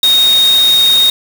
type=tone in noise; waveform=sine; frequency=3722 Hz; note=A#7; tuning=3 cents flat; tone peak=-6 dBFS; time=0.03-1.1 s; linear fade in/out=2 ms; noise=white; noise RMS=-20 dBFS; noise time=0.03-1.1 s; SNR=+11 dB; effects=none